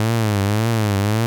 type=tone with vibrato; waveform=sawtooth; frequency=106.9 Hz; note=A2; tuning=49 cents flat; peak=-12 dBFS; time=0-1.26 s; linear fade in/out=0 ms; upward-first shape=triangle; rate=1.8 Hz; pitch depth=160 cents each way; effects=none